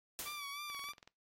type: noise with exponential decay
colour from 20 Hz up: white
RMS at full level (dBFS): -39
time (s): 0.19-0.52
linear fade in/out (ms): 0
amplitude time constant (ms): 70
type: tone with vibrato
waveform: 15% pulse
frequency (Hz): 1154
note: D6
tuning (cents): -31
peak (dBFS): -36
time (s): 0.25-0.93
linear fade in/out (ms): 20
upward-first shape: sine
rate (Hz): 3.2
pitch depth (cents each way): 53
type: click train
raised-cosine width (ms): 0.2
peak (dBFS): -37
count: 9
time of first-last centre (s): 0.7-1.076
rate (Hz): 21.3
effects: noise-tail reverb RT60 0.2 s tail -21 dB re dry + AAC 48 kbps